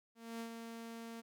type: tone with ADSR envelope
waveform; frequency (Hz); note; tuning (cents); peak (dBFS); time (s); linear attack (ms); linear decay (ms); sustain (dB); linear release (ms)
sawtooth; 229.4; A#3; -28; -37; 0.15-1.22; 250; 90; -5; 26
effects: none